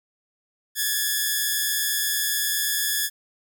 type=tone pair together; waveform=5% pulse; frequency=1663 / 1751.1 Hz; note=G#6 / A6; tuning=+2 / -9 cents; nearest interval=minor second; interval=89 cents; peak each=-14 dBFS; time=0.75-3.1 s; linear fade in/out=50 ms; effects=none